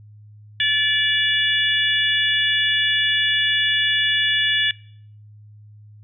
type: harmonic tone with a mistuned harmonic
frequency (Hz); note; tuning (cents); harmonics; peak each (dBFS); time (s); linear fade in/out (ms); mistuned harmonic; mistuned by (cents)
579; D5; -25; 3 / 4 / 5 / 6; -21 / -27 / -22 / -21; 0.6-4.71; 2; 6; -16
effects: noise-tail reverb RT60 0.6 s tail -21 dB re dry + added 105 Hz sine -42 dBFS peak until 6.03 s